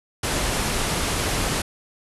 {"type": "low-pass noise", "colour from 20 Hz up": "pink", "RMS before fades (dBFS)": -24, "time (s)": [0.23, 1.62], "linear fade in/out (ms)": 5, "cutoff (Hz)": 12000, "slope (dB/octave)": 96, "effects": []}